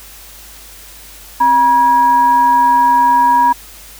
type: tone with frequency modulation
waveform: sine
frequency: 959 Hz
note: A#5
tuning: 49 cents sharp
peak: -7 dBFS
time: 1.4-3.53 s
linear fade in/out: 10 ms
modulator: 693 Hz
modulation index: 0.29
effects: added 50 Hz sine -41 dBFS peak until 3.99 s + white hiss -37 dBFS RMS until 3.99 s